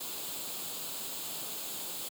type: noise with comb filter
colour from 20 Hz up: white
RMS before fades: -39 dBFS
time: 0-2.09 s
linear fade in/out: 10 ms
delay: 0.26 ms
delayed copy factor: +0.6
effects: high-pass 150 Hz 12 dB/octave